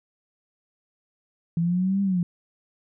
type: linear two-way sweep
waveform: sine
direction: up then down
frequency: 164.81 to 200.1 to 170.2 Hz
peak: -20 dBFS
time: 1.57-2.23 s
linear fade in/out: 2 ms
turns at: 2.02 s
effects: none